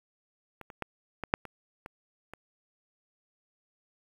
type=clicks; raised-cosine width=0.5 ms; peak=-28 / -30 / -18 / -19 / -7 / -27 / -26 / -27 dBFS; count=8; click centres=0.613 / 0.702 / 0.823 / 1.237 / 1.339 / 1.453 / 1.861 / 2.336 s; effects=8-bit